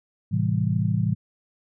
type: chord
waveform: sine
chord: A minor seventh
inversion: none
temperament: just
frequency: 110 / 132 / 165 / 198 Hz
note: A2 / C3 / E3 / G3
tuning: 0 / +16 / +2 / +18 cents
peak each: -24 / -27 / -25 / -28 dBFS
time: 0.31-1.15 s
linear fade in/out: 20 ms
effects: none